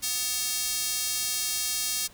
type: tone with high-pass filter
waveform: square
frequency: 249 Hz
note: B3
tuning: 14 cents sharp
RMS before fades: -29 dBFS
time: 0.02-2.08 s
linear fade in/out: 20 ms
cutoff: 5300 Hz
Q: 0.92
effects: pink hiss -53 dBFS RMS until 2.13 s